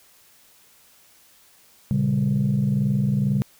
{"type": "chord", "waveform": "sine", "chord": "G diminished", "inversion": "first", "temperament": "equal with one note detuned", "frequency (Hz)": [116.54, 138.59, 198.85], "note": ["Bb2", "Db3", "G3"], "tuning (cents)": [0, 0, 25], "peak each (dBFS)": [-26, -20, -21], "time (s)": [1.91, 3.42], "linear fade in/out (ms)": 0, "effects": ["tanh soft clip ceiling -13 dBFS", "white hiss -55 dBFS RMS until 3.59 s"]}